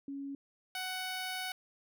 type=tone pair in turn; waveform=sine / 10% pulse; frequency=277.9 / 744.9 Hz; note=C#4 / F#5; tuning=+4 / +11 cents; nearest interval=octave + perfect fourth; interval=1707 cents; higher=second; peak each=-38 / -28 dBFS; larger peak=second; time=0.08-0.35 / 0.75-1.52 s; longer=second; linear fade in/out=2 ms; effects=none